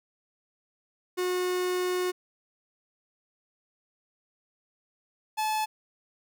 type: tone pair in turn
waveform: 45% pulse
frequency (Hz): 363.1 / 863.6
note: F#4 / A5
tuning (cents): -33 / -33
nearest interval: octave + minor third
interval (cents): 1500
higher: second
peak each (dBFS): -26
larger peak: neither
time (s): 1.17-2.12 / 5.37-5.66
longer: first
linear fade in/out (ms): 20
effects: none